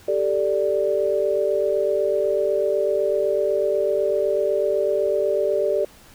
sine chord, G suspended second, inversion none, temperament equal, 392 / 440 / 587.3 Hz, G4 / A4 / D5, 0 / 0 / 0 cents, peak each -23 / -24 / -21 dBFS, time 0.08-5.85 s, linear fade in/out 5 ms, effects pink hiss -49 dBFS RMS until 6.14 s

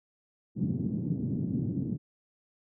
pink band-pass noise, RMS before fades -31 dBFS, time 0.55-1.98 s, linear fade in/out 50 ms, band 130 to 260 Hz, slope 24 dB/octave, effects none

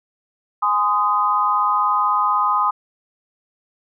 sine chord, Ab major, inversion none, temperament equal with one note detuned, 830.6 / 1028.5 / 1244.5 Hz, Ab5 / C6 / Eb6, 0 / -30 / 0 cents, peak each -23 / -19 / -18 dBFS, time 0.62-2.71 s, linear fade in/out 10 ms, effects none

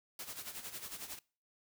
white noise with tremolo, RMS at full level -43 dBFS, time 0.19-1.19 s, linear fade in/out 2 ms, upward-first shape sine, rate 11 Hz, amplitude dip 70%, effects noise-tail reverb RT60 0.4 s tail -24 dB re dry

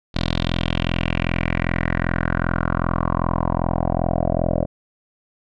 10% pulse tone with low-pass filter sweep, 42.57 Hz, F1, 44 cents flat, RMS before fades -21 dBFS, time 0.14-4.66 s, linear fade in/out 20 ms, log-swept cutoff 4100 to 570 Hz, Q 3.9, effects none

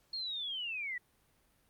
sine linear sweep, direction down, 4328 to 1903 Hz, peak -36 dBFS, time 0.13-0.98 s, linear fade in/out 5 ms, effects pink hiss -71 dBFS RMS until 1.69 s + Opus 48 kbps

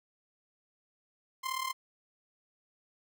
sawtooth tone with amplitude modulation, 1046.5 Hz, C6, in tune, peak -26 dBFS, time 1.43-1.73 s, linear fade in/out 20 ms, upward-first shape sine, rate 37.1 Hz, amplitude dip 75%, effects none

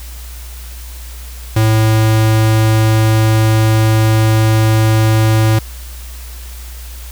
square tone, 110 Hz, A2, in tune, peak -9 dBFS, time 1.56-5.59 s, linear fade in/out 5 ms, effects added 60 Hz sine -27 dBFS peak until 7.11 s + white hiss -36 dBFS RMS until 7.11 s

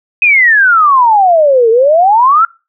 sine exponential two-way sweep, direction down then up, 2549 to 440 to 1387 Hz, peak -4 dBFS, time 0.22-2.45 s, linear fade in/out 2 ms, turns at 1.7 s, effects noise-tail reverb RT60 0.3 s tail -25 dB re dry

